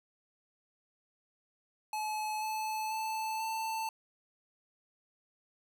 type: tone with pitch steps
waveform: square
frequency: 858 / 868 / 878.1 / 888.3 Hz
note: A5 / A5 / A5 / A5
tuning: -44 / -24 / -4 / +16 cents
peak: -34 dBFS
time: 1.93-3.89 s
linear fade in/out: 2 ms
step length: 490 ms
effects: none